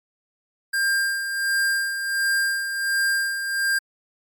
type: tone with tremolo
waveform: square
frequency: 1598 Hz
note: G6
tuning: 33 cents sharp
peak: -19 dBFS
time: 0.73-3.79 s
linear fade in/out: 10 ms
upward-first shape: sine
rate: 1.4 Hz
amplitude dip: 55%
effects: MP3 96 kbps